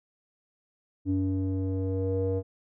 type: tone with low-pass filter sweep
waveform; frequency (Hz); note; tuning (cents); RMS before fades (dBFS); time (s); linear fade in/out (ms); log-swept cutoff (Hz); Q
square; 94.8; F#2; +43; -28; 1.05-2.43; 50; 300 to 520; 5.7
effects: none